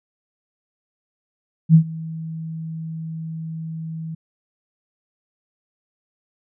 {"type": "tone with ADSR envelope", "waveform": "sine", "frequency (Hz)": 161.3, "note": "E3", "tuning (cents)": -37, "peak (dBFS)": -5, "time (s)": [1.69, 4.15], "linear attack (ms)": 54, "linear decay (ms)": 88, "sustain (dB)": -22, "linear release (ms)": 8, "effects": []}